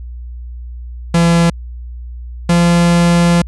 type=tone pair in turn; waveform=45% pulse; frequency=169.3 / 172.06 Hz; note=E3 / F3; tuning=+46 / -26 cents; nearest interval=unison; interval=28 cents; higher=second; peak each=-8 dBFS; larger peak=neither; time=1.14-1.5 / 2.49-3.42 s; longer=second; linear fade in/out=5 ms; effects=added 60 Hz sine -25 dBFS peak until 3.47 s + resampled to 24000 Hz